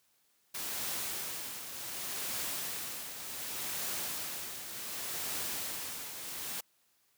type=noise with tremolo; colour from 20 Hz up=white; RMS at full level=-36 dBFS; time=0.54-6.61 s; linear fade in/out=10 ms; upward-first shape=triangle; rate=0.67 Hz; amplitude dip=60%; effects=white hiss -72 dBFS RMS until 7.17 s + high-pass 80 Hz 12 dB/octave